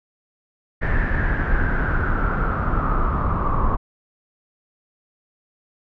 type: noise with low-pass filter sweep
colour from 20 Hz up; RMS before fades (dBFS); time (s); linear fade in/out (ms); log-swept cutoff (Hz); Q
brown; -20; 0.81-3.77; 20; 1800 to 1100; 8.4
effects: none